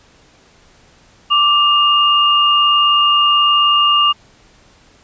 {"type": "tone pair together", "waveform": "sine", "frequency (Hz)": [1174.7, 2828], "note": ["D6", "F7"], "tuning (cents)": [0, 21], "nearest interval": "octave + minor third", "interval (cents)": 1521, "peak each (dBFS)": -12, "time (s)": [1.3, 4.13], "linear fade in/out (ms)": 20, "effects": ["pink hiss -49 dBFS RMS until 5.03 s", "resampled to 16000 Hz"]}